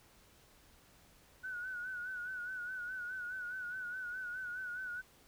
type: tone with vibrato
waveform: sine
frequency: 1480 Hz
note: F#6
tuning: in tune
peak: -39 dBFS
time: 1.43-5.02 s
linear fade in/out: 20 ms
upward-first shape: sine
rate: 4.8 Hz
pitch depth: 59 cents each way
effects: pink hiss -64 dBFS RMS until 5.27 s